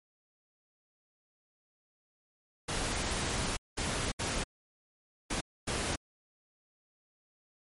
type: noise bursts at uneven times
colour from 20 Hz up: pink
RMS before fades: -33 dBFS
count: 5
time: 2.68-3.57 / 3.77-4.12 / 4.19-4.44 / 5.3-5.41 / 5.67-5.96 s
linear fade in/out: 10 ms
effects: MP3 48 kbps